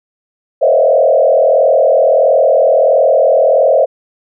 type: tone with frequency modulation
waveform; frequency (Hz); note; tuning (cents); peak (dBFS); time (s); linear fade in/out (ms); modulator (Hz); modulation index
sine; 587.3; D5; 0; -6; 0.61-3.86; 20; 41.5; 2.1
effects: none